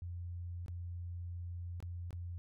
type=tone with dropouts; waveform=sine; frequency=87.31 Hz; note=F2; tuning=in tune; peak=-40 dBFS; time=0.02-2.38 s; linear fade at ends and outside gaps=0 ms; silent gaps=0.661-0.682 / 1.803-1.826 / 2.107-2.129 s; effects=none